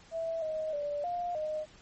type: tone with pitch steps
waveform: sine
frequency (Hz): 657 / 627 / 583 / 704 / 616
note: E5 / D#5 / D5 / F5 / D#5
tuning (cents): -6 / +13 / -13 / +14 / -17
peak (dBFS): -31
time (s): 0.11-1.66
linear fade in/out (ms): 50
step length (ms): 310
effects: pink hiss -57 dBFS RMS until 1.81 s + MP3 32 kbps